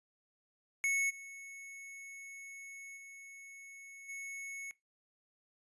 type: tone with level steps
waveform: square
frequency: 2204 Hz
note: C#7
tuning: 11 cents flat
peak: -30 / -47 / -50 / -42 dBFS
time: 0.84-4.71 s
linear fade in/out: 0 ms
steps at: 1.09 / 2.96 / 4.08 s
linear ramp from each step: 20 ms
effects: noise-tail reverb RT60 0.2 s tail -21 dB re dry + resampled to 24000 Hz